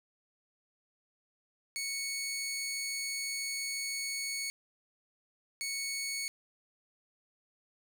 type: tone bursts at uneven times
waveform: 15% pulse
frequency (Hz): 2217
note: C#7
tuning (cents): 0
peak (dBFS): -28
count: 2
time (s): 1.76-4.5 / 5.61-6.28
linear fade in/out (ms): 0
effects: none